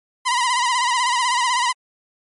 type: tone with vibrato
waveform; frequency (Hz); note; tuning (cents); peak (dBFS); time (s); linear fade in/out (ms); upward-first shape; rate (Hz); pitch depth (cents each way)
sawtooth; 987.8; B5; 0; -13; 0.25-1.73; 20; sine; 16; 83
effects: MP3 48 kbps